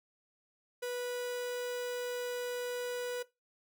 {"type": "tone", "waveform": "45% pulse", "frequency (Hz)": 490.9, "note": "B4", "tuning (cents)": -10, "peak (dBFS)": -35, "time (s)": [0.82, 3.23], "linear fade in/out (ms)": 10, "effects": ["noise-tail reverb RT60 0.2 s tail -17 dB re dry"]}